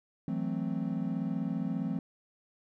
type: chord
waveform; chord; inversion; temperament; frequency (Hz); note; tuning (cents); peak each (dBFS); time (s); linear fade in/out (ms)
triangle; F# half-diminished seventh; third; equal; 164.81 / 185 / 220 / 261.6; E3 / F#3 / A3 / C4; 0 / 0 / 0 / 0; -34; 0.28-1.99; 2
effects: none